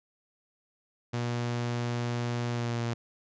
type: tone with pitch glide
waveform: sawtooth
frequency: 120 to 117.46 Hz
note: B2 to A#2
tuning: -49 to +14 cents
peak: -25 dBFS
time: 1.13-2.94 s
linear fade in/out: 10 ms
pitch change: -37 cents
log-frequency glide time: 2.5-2.81 s
effects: resampled to 16000 Hz